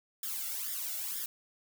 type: noise with flanger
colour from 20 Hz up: blue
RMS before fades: -37 dBFS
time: 0.23-1.26 s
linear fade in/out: 2 ms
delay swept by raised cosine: 0.57 to 1.46 ms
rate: 2.1 Hz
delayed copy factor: +0.9
effects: none